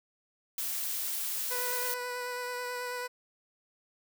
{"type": "noise", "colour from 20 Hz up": "blue", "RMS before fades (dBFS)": -34, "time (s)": [0.58, 1.94], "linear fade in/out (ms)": 2}
{"type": "tone with vibrato", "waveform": "15% pulse", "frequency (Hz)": 493.9, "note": "B4", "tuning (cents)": 0, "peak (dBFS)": -28, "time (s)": [1.5, 3.08], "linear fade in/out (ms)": 20, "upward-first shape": "sine", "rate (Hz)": 9.2, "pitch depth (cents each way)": 14}
{"effects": []}